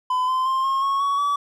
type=tone with pitch steps; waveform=triangle; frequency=1011 / 1032.2 / 1053.9 / 1076.1 / 1098.7 / 1121.8 / 1145.3 Hz; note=B5 / C6 / C6 / C6 / C#6 / C#6 / D6; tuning=+40 / -24 / +12 / +48 / -16 / +20 / -44 cents; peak=-17 dBFS; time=0.1-1.36 s; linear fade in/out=5 ms; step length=180 ms; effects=none